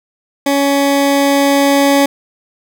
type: tone with level ramp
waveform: 20% pulse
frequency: 280 Hz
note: C#4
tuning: 18 cents sharp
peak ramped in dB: -6 to -3 dBFS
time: 0.46-2.06 s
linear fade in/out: 5 ms
effects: none